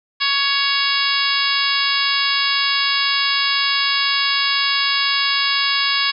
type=harmonic tone; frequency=558 Hz; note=C#5; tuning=11 cents sharp; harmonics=2 / 3 / 4 / 5 / 6 / 7 / 8 / 9; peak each=-24 / -24 / -24 / -24 / -24 / -24 / -24 / -24 dBFS; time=0.2-6.12 s; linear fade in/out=20 ms; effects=none